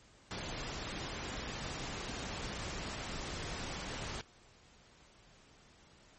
pink noise, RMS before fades -41 dBFS, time 0.31-4.21 s, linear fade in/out 0 ms, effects pink hiss -62 dBFS RMS until 6.18 s + MP3 32 kbps

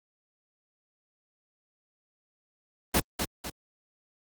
pink noise with echo, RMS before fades -22 dBFS, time 2.94-3 s, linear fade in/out 5 ms, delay 250 ms, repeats 2, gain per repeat -7 dB, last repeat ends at 3.5 s, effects high-pass 60 Hz 12 dB/octave + Opus 32 kbps

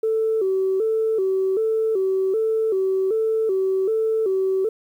sine tone with vibrato, 410.6 Hz, G#4, 20 cents flat, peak -17 dBFS, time 0.03-4.69 s, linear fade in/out 5 ms, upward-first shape square, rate 1.3 Hz, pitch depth 130 cents each way, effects tanh soft clip ceiling -13 dBFS + 9-bit

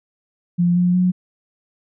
sine tone with pitch steps, 174.61 / 178.07 / 181.6 Hz, F3 / F3 / F#3, 0 / +34 / -32 cents, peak -13 dBFS, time 0.58-1.12 s, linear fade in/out 20 ms, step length 180 ms, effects none

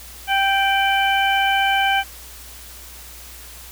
harmonic tone with a mistuned harmonic, 784 Hz, G5, in tune, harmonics 1 / 2 / 3 / 4, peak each -18 / -21 / -23 / -24 dBFS, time 0.27-2.04 s, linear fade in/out 50 ms, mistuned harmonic 4, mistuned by -58 cents, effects added 60 Hz sine -42 dBFS peak until 3.71 s + white hiss -40 dBFS RMS until 3.71 s

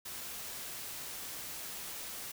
white noise, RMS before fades -43 dBFS, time 0.05-2.32 s, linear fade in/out 10 ms, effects none

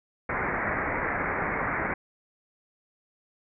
white low-pass noise, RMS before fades -29 dBFS, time 0.29-1.94 s, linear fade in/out 5 ms, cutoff 2200 Hz, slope 96 dB/octave, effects none

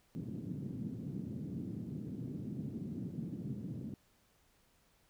white band-pass noise, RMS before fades -42 dBFS, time 0.15-3.94 s, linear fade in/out 0 ms, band 110 to 250 Hz, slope 24 dB/octave, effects pink hiss -71 dBFS RMS until 5.09 s

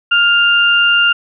sine tone pair together, 1409 / 2794 Hz, F6 / F7, +15 / 0 cents, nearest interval octave, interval 1185 cents, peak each -11 dBFS, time 0.11-1.13 s, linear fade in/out 10 ms, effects none

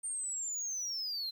sine linear sweep, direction down, 8870 to 4054 Hz, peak -32 dBFS, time 0.03-1.31 s, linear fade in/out 20 ms, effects tanh soft clip ceiling -34 dBFS + 11-bit

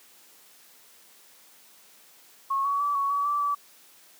sine tone with pitch steps, 1093 / 1126 / 1154 / 1114 / 1138 / 1163 / 1152 Hz, C#6 / C#6 / D6 / C#6 / C#6 / D6 / D6, -25 / +27 / -31 / +8 / +45 / -17 / -34 cents, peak -23 dBFS, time 2.5-3.55 s, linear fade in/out 10 ms, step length 150 ms, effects white hiss -55 dBFS RMS until 4.19 s + high-pass 200 Hz 12 dB/octave

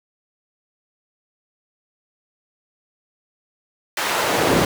brown noise with high-pass filter sweep, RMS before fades -19 dBFS, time 3.97-4.65 s, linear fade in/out 2 ms, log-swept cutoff 1200 to 210 Hz, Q 0.73, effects none

